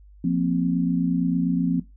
sine chord, F suspended fourth, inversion none, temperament equal, 174.61 / 233.1 / 261.6 Hz, F3 / Bb3 / C4, 0 / 0 / 0 cents, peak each -22 / -27 / -23 dBFS, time 0.24-1.8 s, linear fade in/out 5 ms, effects noise-tail reverb RT60 0.2 s tail -17 dB re dry + added 50 Hz sine -46 dBFS peak until 1.96 s

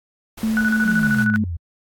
pink noise, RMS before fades -36 dBFS, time 0.37-1.25 s, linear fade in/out 10 ms
sine tone with pitch glide, 220.3 to 214.5 Hz, A3 to A3, +2 to -44 cents, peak -17 dBFS, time 0.43-1.44 s, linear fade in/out 2 ms, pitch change -46 cents, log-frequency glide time 0.86-1.09 s
sine tone with tremolo, 1480 Hz, F#6, in tune, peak -17 dBFS, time 0.57-1.36 s, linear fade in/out 0 ms, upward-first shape square, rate 13 Hz, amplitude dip 65%
sine exponential sweep, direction down, 196 to 79.6 Hz, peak -23 dBFS, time 0.84-1.57 s, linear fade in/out 10 ms
effects AAC 64 kbps

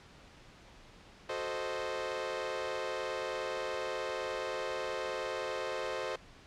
sawtooth chord, F# diminished seventh, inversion none, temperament equal, 370 / 440 / 523.3 / 622.3 Hz, F#4 / A4 / C5 / Eb5, 0 / 0 / 0 / 0 cents, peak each -39 / -37 / -34 / -37 dBFS, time 1.29-6.16 s, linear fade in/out 5 ms, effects pink hiss -56 dBFS RMS until 6.46 s + low-pass 5000 Hz 12 dB/octave

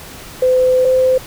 sine tone pair in turn, 510 / 515.6 Hz, C5 / C5, -44 / -26 cents, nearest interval unison, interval 18 cents, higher second, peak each -9 dBFS, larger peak neither, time 0.42-0.85 / 0.85-1.18 s, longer first, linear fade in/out 5 ms, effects pink hiss -34 dBFS RMS until 1.26 s

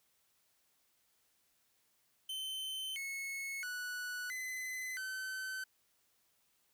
45% pulse tone with pitch steps, 3076 / 2191 / 1476 / 2028 / 1530 Hz, G7 / C#7 / F#6 / B6 / G6, -33 / -21 / -5 / +45 / -42 cents, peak -39 dBFS, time 2.29-5.64 s, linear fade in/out 5 ms, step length 670 ms, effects white hiss -75 dBFS RMS until 6.73 s

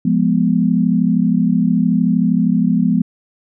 sine chord, F diminished, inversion none, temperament equal, 174.61 / 207.7 / 246.9 Hz, F3 / Ab3 / Cb4, 0 / 0 / 0 cents, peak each -16 dBFS, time 0.05-3.02 s, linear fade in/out 5 ms, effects none

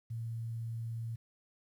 sine tone, 114.6 Hz, A#2, 29 cents flat, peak -36 dBFS, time 0.1-1.16 s, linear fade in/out 10 ms, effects 11-bit

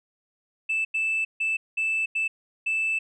sine tone bursts at uneven times, 2637 Hz, E7, in tune, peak -21 dBFS, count 6, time 0.69-0.85 / 0.94-1.25 / 1.4-1.57 / 1.77-2.06 / 2.15-2.28 / 2.66-2.99 s, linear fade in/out 10 ms, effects tanh soft clip ceiling -20 dBFS

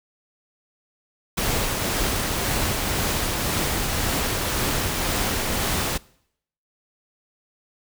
pink noise with tremolo, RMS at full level -23 dBFS, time 1.37-5.98 s, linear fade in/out 10 ms, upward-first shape triangle, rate 1.9 Hz, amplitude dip 25%, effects noise-tail reverb RT60 0.7 s tail -23 dB re dry

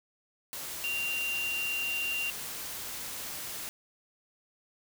sine tone in noise, 2773 Hz, F7, 13 cents flat, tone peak -30 dBFS, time 0.84-2.3 s, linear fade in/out 0 ms, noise white, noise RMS -39 dBFS, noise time 0.53-3.69 s, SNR +6 dB, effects none

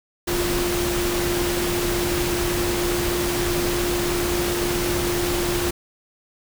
sine tone in noise, 350.7 Hz, F4, 7 cents sharp, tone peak -23 dBFS, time 0.27-5.71 s, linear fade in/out 10 ms, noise pink, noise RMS -25 dBFS, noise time 0.27-5.71 s, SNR -1 dB, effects none

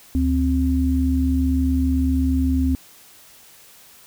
sine tone pair together, 73.42 / 262 Hz, D2 / C4, 0 / +2 cents, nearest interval octave + minor seventh, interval 2202 cents, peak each -19 dBFS, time 0.15-2.75 s, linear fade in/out 0 ms, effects white hiss -48 dBFS RMS until 4.06 s

